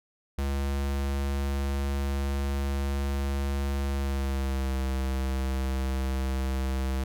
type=tone with pitch glide; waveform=square; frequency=69.3 to 66.06 Hz; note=C#2 to C2; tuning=0 to +17 cents; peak=-27 dBFS; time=0.38-7.04 s; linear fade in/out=5 ms; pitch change=-83 cents; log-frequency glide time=3.91-4.78 s; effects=none